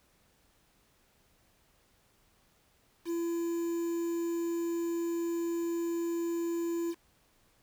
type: tone with quantisation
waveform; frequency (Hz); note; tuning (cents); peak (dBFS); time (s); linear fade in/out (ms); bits
triangle; 338; E4; +43; -28; 3.05-6.95; 50; 8
effects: pink hiss -68 dBFS RMS until 7.62 s